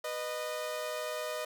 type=tone pair together; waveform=sawtooth; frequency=493.9 / 615.1 Hz; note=B4 / D#5; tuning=0 / -20 cents; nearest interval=major third; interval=380 cents; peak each=-36 / -32 dBFS; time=0.04-1.45 s; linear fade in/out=5 ms; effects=none